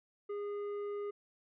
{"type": "tone with tanh clipping", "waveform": "triangle", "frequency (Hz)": 409.6, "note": "G#4", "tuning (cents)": -24, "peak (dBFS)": -38, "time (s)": [0.29, 1.11], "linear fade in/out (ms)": 10, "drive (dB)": 12, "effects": []}